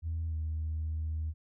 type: tone with pitch glide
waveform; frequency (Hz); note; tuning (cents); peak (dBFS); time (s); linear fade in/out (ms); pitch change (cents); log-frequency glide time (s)
sine; 81.6 to 78.73; E2 to D#2; -17 to +21; -30; 0.02-1.34; 50; -62; 0.28-0.35
effects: tanh soft clip ceiling -28 dBFS